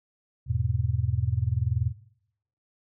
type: chord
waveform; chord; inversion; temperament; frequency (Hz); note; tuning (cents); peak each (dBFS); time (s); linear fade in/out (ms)
sine; E major; none; just; 82.41 / 103.01 / 123.61; E2 / G#2 / B2; 0 / -14 / +2; -29 / -28 / -27; 0.46-1.93; 50
effects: noise-tail reverb RT60 0.8 s tail -23 dB re dry